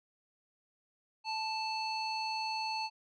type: tone with low-pass filter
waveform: square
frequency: 880 Hz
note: A5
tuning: in tune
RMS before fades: -36 dBFS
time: 1.24-2.9 s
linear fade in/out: 50 ms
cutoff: 4100 Hz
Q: 4.4
effects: none